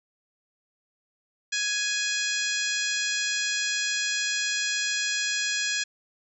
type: harmonic tone with a mistuned harmonic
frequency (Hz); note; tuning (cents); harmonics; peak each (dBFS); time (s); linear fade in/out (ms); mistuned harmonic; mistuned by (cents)
833; G#5; +5; 2 / 3 / 4 / 5 / 6 / 7 / 8 / 9; -30 / -32 / -33 / -34 / -35 / -35 / -36 / -37; 1.52-5.84; 10; 8; +32
effects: none